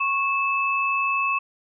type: tone pair together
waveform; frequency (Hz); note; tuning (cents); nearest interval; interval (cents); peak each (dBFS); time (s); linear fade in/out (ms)
sine; 1100 / 2616; C#6 / E7; -14 / -14; octave + minor third; 1500; -23; 0-1.39; 10
effects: none